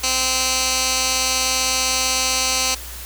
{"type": "tone with band-pass filter", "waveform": "15% pulse", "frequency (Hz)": 259.4, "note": "C4", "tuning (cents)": -15, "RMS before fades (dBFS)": -20, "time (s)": [0.03, 2.75], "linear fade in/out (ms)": 10, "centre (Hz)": 5900, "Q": 1.3, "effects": ["added 60 Hz sine -35 dBFS peak until 3.05 s", "white hiss -35 dBFS RMS until 3.05 s"]}